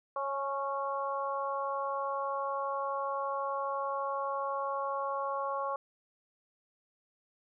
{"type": "harmonic tone with a mistuned harmonic", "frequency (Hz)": 275.5, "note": "C#4", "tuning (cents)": -11, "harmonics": [2, 3, 4, 5], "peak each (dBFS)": [-36, -39, -34, -46], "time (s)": [0.16, 5.76], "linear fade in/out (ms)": 2, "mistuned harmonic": 3, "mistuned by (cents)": 21, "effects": []}